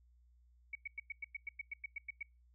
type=tone bursts; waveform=sine; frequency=2248 Hz; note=C#7; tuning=24 cents sharp; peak=-39 dBFS; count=13; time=0.73-2.229 s; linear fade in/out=5 ms; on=23 ms; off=100 ms; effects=noise-tail reverb RT60 0.3 s tail -26 dB re dry + added 60 Hz sine -64 dBFS peak until 2.54 s